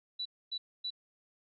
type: tone bursts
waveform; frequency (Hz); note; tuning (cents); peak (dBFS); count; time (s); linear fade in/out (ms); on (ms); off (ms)
sine; 3951; B7; 0; -34; 3; 0.19-0.905; 10; 65; 260
effects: none